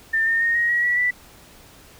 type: tone with pitch steps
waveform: sine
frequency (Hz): 1795 / 1823.2 / 1851.9 / 1881 / 1910.5 / 1940.6 / 1971.1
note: A6 / A#6 / A#6 / A#6 / A#6 / B6 / B6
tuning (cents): +34 / -39 / -12 / +15 / +42 / -31 / -4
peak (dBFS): -17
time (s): 0.13-1.11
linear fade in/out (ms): 10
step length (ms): 140
effects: pink hiss -48 dBFS RMS until 1.99 s